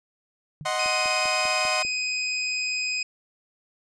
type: tone with exponential decay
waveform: sine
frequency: 149.7 Hz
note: D3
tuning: 33 cents sharp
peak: -31 dBFS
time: 0.61-0.73 s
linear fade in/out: 0 ms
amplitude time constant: 24 ms
type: chord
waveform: sawtooth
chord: C diminished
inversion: first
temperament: equal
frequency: 622.3 / 740 / 1046.5 Hz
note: Eb5 / Gb5 / C6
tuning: 0 / 0 / 0 cents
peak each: -25 dBFS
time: 0.65-1.83 s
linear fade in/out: 10 ms
type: tone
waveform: 25% pulse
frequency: 2507 Hz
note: D#7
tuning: 12 cents sharp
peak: -21 dBFS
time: 0.79-3.03 s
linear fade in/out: 5 ms
type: click train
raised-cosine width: 2 ms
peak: -29 dBFS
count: 6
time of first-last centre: 0.86-1.85 s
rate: 5.05 Hz
effects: resampled to 22050 Hz